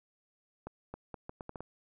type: accelerating click train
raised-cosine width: 1 ms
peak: -27 dBFS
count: 8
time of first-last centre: 0.67-1.606 s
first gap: 270 ms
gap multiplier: 0.75
effects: none